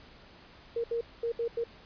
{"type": "tone bursts at uneven times", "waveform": "sine", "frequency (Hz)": 466.2, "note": "A#4", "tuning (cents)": 0, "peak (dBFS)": -28, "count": 5, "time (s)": [[0.76, 0.84], [0.91, 1.01], [1.23, 1.32], [1.39, 1.48], [1.57, 1.64]], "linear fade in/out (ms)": 5, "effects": ["pink hiss -54 dBFS RMS until 1.85 s", "resampled to 11025 Hz"]}